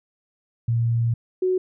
sine tone pair in turn, 116.54 / 370 Hz, A#2 / F#4, 0 / 0 cents, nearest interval octave + minor sixth, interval 2000 cents, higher second, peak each -18 dBFS, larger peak neither, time 0.68-1.14 / 1.42-1.58 s, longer first, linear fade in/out 5 ms, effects none

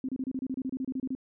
sine tone bursts, 261.1 Hz, C4, 3 cents flat, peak -29 dBFS, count 15, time 0.04-1.151 s, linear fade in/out 2 ms, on 47 ms, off 29 ms, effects none

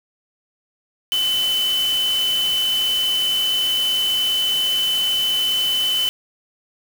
sine tone in noise, 3025 Hz, F#7, 38 cents sharp, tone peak -17 dBFS, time 1.12-6.09 s, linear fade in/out 0 ms, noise white, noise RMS -30 dBFS, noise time 1.12-6.09 s, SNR +10 dB, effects none

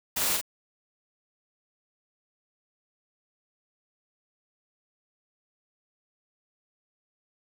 white noise with echo, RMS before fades -28 dBFS, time 0.16-0.37 s, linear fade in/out 10 ms, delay 44 ms, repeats 1, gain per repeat -3 dB, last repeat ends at 0.414 s, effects none

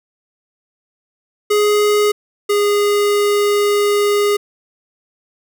square tone pair in turn, 416.9 / 410.9 Hz, G#4 / G#4, +7 / -18 cents, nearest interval unison, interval 25 cents, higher first, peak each -12 / -13 dBFS, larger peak first, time 1.5-2.12 / 2.49-4.37 s, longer second, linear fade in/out 10 ms, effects none

